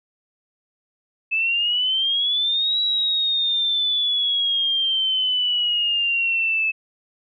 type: exponential two-way sweep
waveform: sine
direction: up then down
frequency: 2605 to 3903 to 2605 Hz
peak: -18 dBFS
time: 1.31-6.72 s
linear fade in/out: 20 ms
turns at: 2.8 s
effects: none